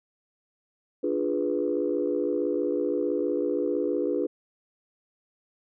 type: chord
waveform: sine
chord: D diminished seventh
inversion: none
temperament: equal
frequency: 293.7 / 349.2 / 415.3 / 493.9 Hz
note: D4 / F4 / Ab4 / Cb5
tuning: 0 / 0 / 0 / 0 cents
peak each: -29 dBFS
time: 1.03-4.27 s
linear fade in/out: 10 ms
effects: tanh soft clip ceiling -14 dBFS